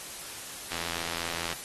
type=click train; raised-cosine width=0.2 ms; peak=-15 dBFS; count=69; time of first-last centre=0.72-1.527 s; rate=84.3 Hz; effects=white hiss -41 dBFS RMS until 1.64 s + AAC 32 kbps